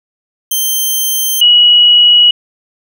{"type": "tone pair in turn", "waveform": ["5% pulse", "sine"], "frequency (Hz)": [3136, 2917], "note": ["G7", "F#7"], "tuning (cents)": [0, -25], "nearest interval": "minor second", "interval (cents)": 125, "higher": "first", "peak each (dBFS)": -3, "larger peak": "neither", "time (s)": [[0.51, 1.41], [1.41, 2.31]], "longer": "neither", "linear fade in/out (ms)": 5, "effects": []}